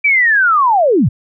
sine linear sweep, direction down, 2348 to 85.4 Hz, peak -8 dBFS, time 0.04-1.09 s, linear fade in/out 10 ms, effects none

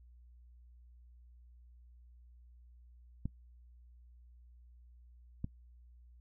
clicks, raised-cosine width 5 ms, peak -24 dBFS, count 2, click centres 3.256 / 5.444 s, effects noise-tail reverb RT60 0.1 s tail -22 dB re dry + added 60 Hz sine -56 dBFS peak until 6.2 s

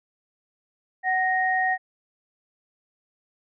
sine tone pair together, 748.2 / 1864.7 Hz, F#5 / A#6, +19 / 0 cents, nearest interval octave + major third, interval 1581 cents, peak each -23 dBFS, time 1.03-1.78 s, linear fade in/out 50 ms, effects none

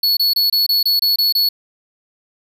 square tone bursts, 4400 Hz, C#8, 14 cents flat, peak -13 dBFS, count 9, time 0.03-1.49 s, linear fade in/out 5 ms, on 140 ms, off 25 ms, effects none

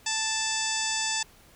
harmonic tone with a mistuned harmonic, 880 Hz, A5, in tune, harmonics 1 / 2 / 3 / 4 / 5 / 6 / 7 / 8 / 9, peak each -35 / -35 / -35 / -35 / -35 / -35 / -35 / -35 / -35 dBFS, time 0.06-1.23 s, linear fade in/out 5 ms, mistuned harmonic 5, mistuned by +95 cents, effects pink hiss -56 dBFS RMS until 1.55 s

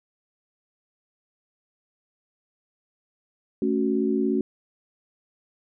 sine chord, F# minor, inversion first, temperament equal, 220 / 277.2 / 370 Hz, A3 / C#4 / F#4, 0 / 0 / 0 cents, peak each -25 dBFS, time 3.62-4.41 s, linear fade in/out 2 ms, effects none

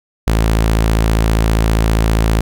sawtooth tone, 55 Hz, A1, in tune, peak -7 dBFS, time 0.27-2.41 s, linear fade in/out 5 ms, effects none

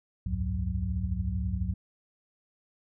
sine tone cluster, 64.9 / 78.8 / 91.4 / 103.1 / 182.9 Hz, C2 / D#2 / F#2 / G#2 / F#3, -13 / +23 / -21 / -12 / -20 cents, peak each -32 / -34 / -37 / -34 / -35 dBFS, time 0.26-1.74 s, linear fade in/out 5 ms, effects none

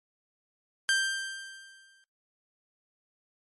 sawtooth tone with exponential decay, 1576 Hz, G6, 9 cents sharp, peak -18 dBFS, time 0.89-2.04 s, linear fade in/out 0 ms, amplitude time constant 250 ms, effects noise-tail reverb RT60 0.3 s tail -25 dB re dry + MP3 48 kbps

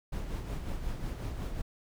brown noise with tremolo, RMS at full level -34 dBFS, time 0.12-1.62 s, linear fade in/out 10 ms, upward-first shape sine, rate 5.5 Hz, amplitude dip 45%, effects none

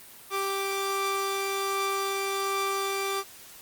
sawtooth tone pair together, 392 / 1174.7 Hz, G4 / D6, 0 / 0 cents, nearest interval octave + perfect fifth, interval 1900 cents, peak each -26 dBFS, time 0.3-3.24 s, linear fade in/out 50 ms, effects white hiss -48 dBFS RMS until 3.61 s + Opus 32 kbps

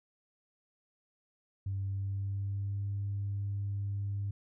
sine tone with pitch glide, 97.6 to 100.29 Hz, G2 to G2, -7 to +40 cents, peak -31 dBFS, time 1.66-4.31 s, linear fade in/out 5 ms, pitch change +47 cents, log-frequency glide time 1.82-2.91 s, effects tanh soft clip ceiling -28 dBFS

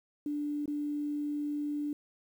sine tone with dropouts, 293.7 Hz, D4, in tune, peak -31 dBFS, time 0.26-1.93 s, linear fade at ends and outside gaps 2 ms, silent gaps 0.658-0.678 s, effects 10-bit

